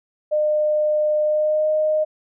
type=tone with pitch glide; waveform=sine; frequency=606 to 616.9 Hz; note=D#5 to D#5; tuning=-46 to -15 cents; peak=-16 dBFS; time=0.31-2.05 s; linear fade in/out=20 ms; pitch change=+31 cents; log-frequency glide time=1.23-1.69 s; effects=none